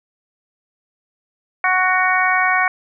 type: harmonic tone with a mistuned harmonic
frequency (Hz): 370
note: F#4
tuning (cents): 0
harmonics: 2 / 3 / 4 / 5 / 6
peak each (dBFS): -20 / -20 / -20 / -20 / -20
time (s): 1.64-2.68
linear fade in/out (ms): 2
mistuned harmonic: 6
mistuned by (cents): +16
effects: none